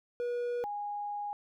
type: tone pair in turn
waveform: triangle / sine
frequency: 483.3 / 823.2 Hz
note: B4 / G#5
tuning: -38 / -16 cents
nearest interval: major sixth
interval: 922 cents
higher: second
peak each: -29 / -34 dBFS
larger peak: first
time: 0.2-0.64 / 0.64-1.33 s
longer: second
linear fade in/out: 0 ms
effects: none